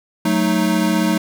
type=chord; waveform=square; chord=D# diminished; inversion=first; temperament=equal; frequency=185 / 220 / 311.1 Hz; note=F#3 / A3 / D#4; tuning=0 / 0 / 0 cents; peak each=-20 dBFS; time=0.25-1.18 s; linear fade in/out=5 ms; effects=none